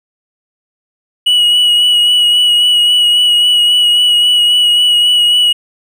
triangle tone with vibrato, 2922 Hz, F#7, 22 cents flat, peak -5 dBFS, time 1.26-5.53 s, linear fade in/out 10 ms, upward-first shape sine, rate 3.7 Hz, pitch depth 20 cents each way, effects none

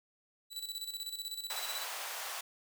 sawtooth tone with tremolo, 3951 Hz, B7, in tune, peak -34 dBFS, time 0.5-1.86 s, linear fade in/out 50 ms, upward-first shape square, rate 16 Hz, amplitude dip 65%
pink high-pass noise, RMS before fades -41 dBFS, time 1.5-2.41 s, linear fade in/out 5 ms, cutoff 660 Hz, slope 24 dB/octave
effects none

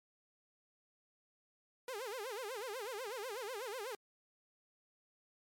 sawtooth tone with vibrato, 460.4 Hz, A#4, 22 cents flat, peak -37 dBFS, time 1.88-3.95 s, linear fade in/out 2 ms, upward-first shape sine, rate 8.1 Hz, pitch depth 250 cents each way, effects MP3 96 kbps

